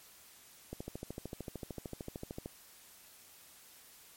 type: click train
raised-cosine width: 2 ms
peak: -27 dBFS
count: 24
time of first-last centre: 0.73-2.459 s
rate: 13.3 Hz
effects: white hiss -58 dBFS RMS until 4.16 s + MP3 64 kbps